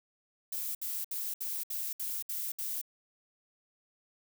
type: noise bursts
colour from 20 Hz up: violet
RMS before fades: -36 dBFS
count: 8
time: 0.52-2.815 s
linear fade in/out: 5 ms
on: 230 ms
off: 65 ms
effects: none